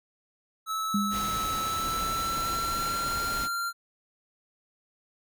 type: tone with pitch glide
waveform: square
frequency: 1304 to 1381.5 Hz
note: E6 to F6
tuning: -19 to -19 cents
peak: -29 dBFS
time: 0.66-3.73 s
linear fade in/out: 50 ms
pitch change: +100 cents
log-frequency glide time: 1.53-3.24 s
type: tone with exponential decay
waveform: sine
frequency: 203.8 Hz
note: G#3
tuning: 32 cents flat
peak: -22 dBFS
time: 0.94-1.63 s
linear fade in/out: 5 ms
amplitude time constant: 150 ms
type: noise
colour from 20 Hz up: pink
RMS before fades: -36 dBFS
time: 1.1-3.49 s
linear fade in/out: 50 ms
effects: none